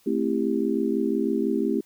sine chord, A minor seventh, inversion none, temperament just, 220 / 264 / 330 / 396 Hz, A3 / C4 / E4 / G4, 0 / +16 / +2 / +18 cents, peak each -27 dBFS, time 0.06-1.81 s, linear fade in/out 10 ms, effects white hiss -60 dBFS RMS until 1.85 s

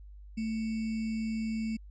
sine tone with sample-and-hold, 221.5 Hz, A3, 12 cents sharp, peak -30 dBFS, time 0.37-1.77 s, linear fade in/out 10 ms, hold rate 2450 Hz, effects added 50 Hz sine -46 dBFS peak until 1.9 s + resampled to 16000 Hz

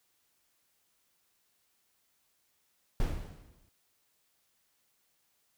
brown noise with exponential decay, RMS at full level -29 dBFS, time 3-3.69 s, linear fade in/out 1 ms, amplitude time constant 150 ms, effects white hiss -74 dBFS RMS until 5.57 s

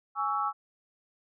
sine chord, C# minor, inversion second, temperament equal with one note detuned, 830.6 / 1123.6 / 1318.5 Hz, G#5 / C#6 / E6, 0 / +23 / 0 cents, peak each -32 / -32 / -30 dBFS, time 0.15-0.53 s, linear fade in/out 50 ms, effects none

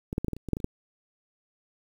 clicks, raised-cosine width 3 ms, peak -19 / -13 / -16 / -15 / -18 / -29 / -22 / -10 / -20 / -30 / -12 dBFS, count 11, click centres 0.129 / 0.181 / 0.246 / 0.283 / 0.333 / 0.366 / 0.487 / 0.533 / 0.569 / 0.602 / 0.644 s, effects 8-bit

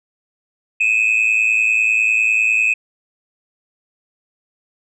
sine tone pair together, 2489 / 2599 Hz, D#7 / E7, 0 / -25 cents, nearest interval minor second, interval 75 cents, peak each -14 dBFS, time 0.8-2.74 s, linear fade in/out 10 ms, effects tanh soft clip ceiling -9 dBFS

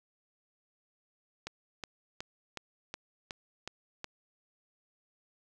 click train, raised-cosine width 0.2 ms, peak -21 dBFS, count 8, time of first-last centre 1.47-4.044 s, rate 2.72 Hz, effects none

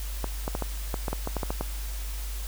clicks, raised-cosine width 1 ms, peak -15 dBFS, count 12, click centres 0.243 / 0.479 / 0.551 / 0.623 / 0.942 / 1.082 / 1.13 / 1.274 / 1.367 / 1.432 / 1.505 / 1.61 s, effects added 50 Hz sine -31 dBFS peak until 2.47 s + white hiss -42 dBFS RMS until 2.47 s

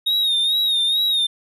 triangle tone with vibrato, 3729 Hz, A#7, in tune, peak -15 dBFS, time 0.06-1.27 s, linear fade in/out 10 ms, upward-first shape sine, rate 2.3 Hz, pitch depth 68 cents each way, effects none

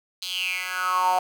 10% pulse tone with high-pass filter sweep, 183.6 Hz, F#3, 13 cents flat, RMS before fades -25 dBFS, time 0.22-1.19 s, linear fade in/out 2 ms, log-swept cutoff 3900 to 750 Hz, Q 7.4, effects none

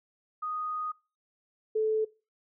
sine tone pair in turn, 1242 / 435.8 Hz, D#6 / A4, -3 / -17 cents, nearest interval octave + tritone, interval 1814 cents, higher first, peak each -31 / -24 dBFS, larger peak second, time 0.42-0.92 / 1.75-2.05 s, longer first, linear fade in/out 10 ms, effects noise-tail reverb RT60 0.3 s tail -21 dB re dry

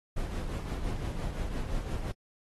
brown noise with tremolo, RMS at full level -31 dBFS, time 0.16-2.12 s, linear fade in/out 10 ms, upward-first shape triangle, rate 5.8 Hz, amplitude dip 55%, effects AAC 32 kbps

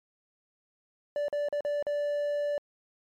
triangle tone with dropouts, 583 Hz, D5, 13 cents flat, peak -25 dBFS, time 1.16-2.58 s, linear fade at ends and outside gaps 1 ms, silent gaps 1.283-1.327 / 1.486-1.526 / 1.607-1.649 / 1.826-1.867 s, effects MP3 96 kbps

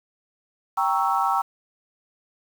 sine chord, G diminished seventh, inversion none, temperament equal, 784 / 932.3 / 1108.7 / 1318.5 Hz, G5 / Bb5 / Db6 / Fb6, 0 / 0 / 0 / 0 cents, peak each -24 / -25 / -26 / -25 dBFS, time 0.77-1.42 s, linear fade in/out 10 ms, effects 7-bit

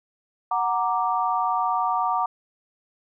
sine chord, Gb augmented, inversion none, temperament equal, 740 / 932.3 / 1174.7 Hz, Gb5 / Bb5 / D6, 0 / 0 / 0 cents, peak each -25 / -25 / -25 dBFS, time 0.51-2.26 s, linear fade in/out 5 ms, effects none

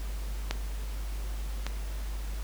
clicks, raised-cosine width 0.2 ms, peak -12 / -16 dBFS, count 2, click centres 0.51 / 1.666 s, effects added 50 Hz sine -32 dBFS peak until 2.43 s + pink hiss -47 dBFS RMS until 2.43 s

